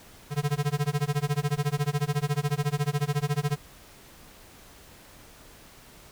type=tone with tremolo; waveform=square; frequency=145.6 Hz; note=D3; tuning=15 cents flat; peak=-22 dBFS; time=0.3-3.58 s; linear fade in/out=50 ms; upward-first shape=sine; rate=14 Hz; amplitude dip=100%; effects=pink hiss -51 dBFS RMS until 6.11 s

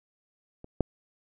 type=clicks; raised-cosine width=2 ms; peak=-30 / -10 dBFS; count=2; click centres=0.644 / 0.807 s; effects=none

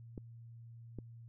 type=clicks; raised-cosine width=3 ms; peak=-30 dBFS; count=2; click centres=0.178 / 0.987 s; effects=added 116 Hz sine -50 dBFS peak until 1.28 s

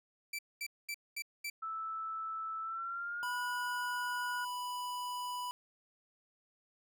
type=tone bursts; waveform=sawtooth; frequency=2330 Hz; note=D7; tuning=14 cents flat; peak=-34 dBFS; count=5; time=0.33-1.5 s; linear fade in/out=5 ms; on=58 ms; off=220 ms
type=tone with pitch glide; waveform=sine; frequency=1315 to 1450.7 Hz; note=E6 to F#6; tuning=-5 to -35 cents; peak=-37 dBFS; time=1.62-4.45 s; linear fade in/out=10 ms; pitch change=+170 cents; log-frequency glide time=2.61-3.33 s
type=tone; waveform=square; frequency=987.8 Hz; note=B5; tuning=in tune; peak=-38 dBFS; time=3.23-5.51 s; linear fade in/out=0 ms
effects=none

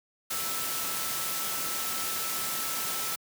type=tone in noise; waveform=sine; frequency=1318.5 Hz; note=E6; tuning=in tune; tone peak=-40 dBFS; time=0.3-3.16 s; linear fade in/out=10 ms; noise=white; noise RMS=-32 dBFS; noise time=0.3-3.16 s; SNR=-11 dB; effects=high-pass 100 Hz 12 dB/octave

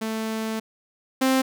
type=tone pair in turn; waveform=sawtooth; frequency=221 / 262.8 Hz; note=A3 / C4; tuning=+8 / +8 cents; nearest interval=minor third; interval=300 cents; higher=second; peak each=-22 / -14 dBFS; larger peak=second; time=0.01-0.6 / 1.21-1.42 s; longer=first; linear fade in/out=10 ms; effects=none

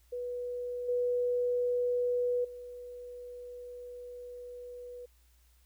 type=tone with level steps; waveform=sine; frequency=490.4 Hz; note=B4; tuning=12 cents flat; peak=-34 / -27 / -42 dBFS; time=0.12-5.06 s; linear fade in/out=10 ms; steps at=0.88 / 2.44 s; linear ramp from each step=10 ms; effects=added 60 Hz sine -62 dBFS peak until 5.65 s + white hiss -70 dBFS RMS until 5.65 s

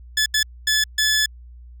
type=tone bursts at uneven times; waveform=15% pulse; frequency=1724 Hz; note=A6; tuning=36 cents flat; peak=-10 dBFS; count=4; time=0.17-0.26 / 0.34-0.43 / 0.67-0.84 / 0.98-1.26 s; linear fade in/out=5 ms; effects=added 60 Hz sine -39 dBFS peak until 1.8 s

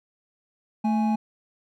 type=tone pair together; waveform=triangle; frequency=220 / 830.6 Hz; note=A3 / G#5; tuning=0 / 0 cents; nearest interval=octave + major seventh; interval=2300 cents; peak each=-19 / -26 dBFS; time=0.84-1.16 s; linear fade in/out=10 ms; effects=none

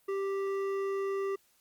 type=tone with hard clipping; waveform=triangle; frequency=392 Hz; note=G4; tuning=in tune; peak=-32 dBFS; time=0.08-1.36 s; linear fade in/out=10 ms; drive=14 dB; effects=white hiss -68 dBFS RMS until 1.6 s + Opus 32 kbps

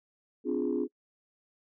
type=chord; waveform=sine; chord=D half-diminished seventh; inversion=third; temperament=equal with one note detuned; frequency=255.8 / 293.7 / 349.2 / 415.3 Hz; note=C4 / D4 / F4 / Ab4; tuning=-39 / 0 / 0 / 0 cents; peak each=-32 dBFS; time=0.44-0.88 s; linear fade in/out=50 ms; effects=noise-tail reverb RT60 0.1 s tail -26 dB re dry + tanh soft clip ceiling -20 dBFS

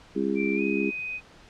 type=harmonic tone; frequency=67.5 Hz; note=C#2; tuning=45 cents flat; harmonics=3 / 4 / 5 / 6; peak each=-29 / -29 / -29 / -29 dBFS; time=0.15-0.91 s; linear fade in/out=20 ms
type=tone with pitch glide; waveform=sine; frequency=2349 to 2503 Hz; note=D7 to D#7; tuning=0 to +10 cents; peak=-30 dBFS; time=0.35-1.21 s; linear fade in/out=50 ms; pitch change=+110 cents; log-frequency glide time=0.55-0.62 s
effects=pink hiss -52 dBFS RMS until 1.49 s + low-pass 5000 Hz 12 dB/octave

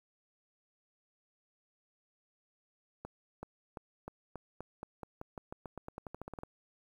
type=accelerating click train; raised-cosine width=1 ms; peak=-28 dBFS; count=22; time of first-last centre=3.05-6.434 s; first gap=380 ms; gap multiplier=0.9; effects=10-bit

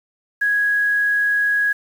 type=tone with quantisation; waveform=sine; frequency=1661.2 Hz; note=G#6; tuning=in tune; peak=-15 dBFS; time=0.41-1.73 s; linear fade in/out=10 ms; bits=7; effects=none

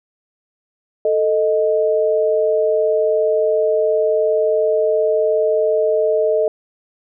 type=tone pair together; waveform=sine; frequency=441.4 / 622.3 Hz; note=A4 / D#5; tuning=+5 / 0 cents; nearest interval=tritone; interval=595 cents; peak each=-16 dBFS; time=1.05-6.48 s; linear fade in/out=2 ms; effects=none

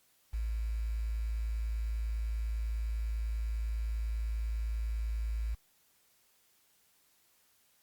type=tone with quantisation; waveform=sine; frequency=55 Hz; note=A1; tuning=in tune; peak=-31 dBFS; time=0.33-5.55 s; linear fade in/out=10 ms; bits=9; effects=white hiss -69 dBFS RMS until 7.82 s + Opus 48 kbps

